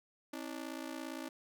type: ring-modulated tone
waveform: sawtooth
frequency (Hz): 293.7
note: D4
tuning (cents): 0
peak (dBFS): -34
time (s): 0.33-1.29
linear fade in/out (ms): 5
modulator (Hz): 28.8
effects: none